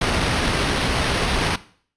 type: noise with sample-and-hold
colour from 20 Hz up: pink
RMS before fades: -21 dBFS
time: 0.01-1.56 s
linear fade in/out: 5 ms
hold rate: 7350 Hz
effects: noise-tail reverb RT60 0.5 s tail -17 dB re dry + resampled to 22050 Hz